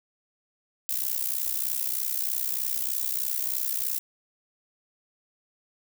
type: noise with amplitude modulation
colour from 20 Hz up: violet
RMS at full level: -25 dBFS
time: 0.89-3.99 s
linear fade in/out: 0 ms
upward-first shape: sine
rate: 63.2 Hz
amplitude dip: 85%
effects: none